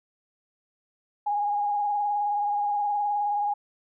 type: tone with vibrato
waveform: sine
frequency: 823 Hz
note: G#5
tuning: 16 cents flat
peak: -23 dBFS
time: 1.26-3.54 s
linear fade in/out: 10 ms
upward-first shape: sine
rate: 19 Hz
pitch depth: 30 cents each way
effects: none